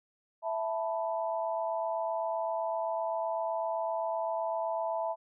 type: chord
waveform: sine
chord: E suspended fourth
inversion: none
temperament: equal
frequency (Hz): 659.3 / 880 / 987.8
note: E5 / A5 / B5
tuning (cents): 0 / 0 / 0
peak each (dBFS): -32 / -35 / -38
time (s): 0.42-5.16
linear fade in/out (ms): 50
effects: none